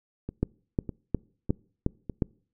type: two click trains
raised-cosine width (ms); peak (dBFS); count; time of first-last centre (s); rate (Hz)
3; -20 / -11; 4 / 6; 0.29-2.097 / 0.43-2.222; 1.66 / 2.79
effects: noise-tail reverb RT60 0.5 s tail -26 dB re dry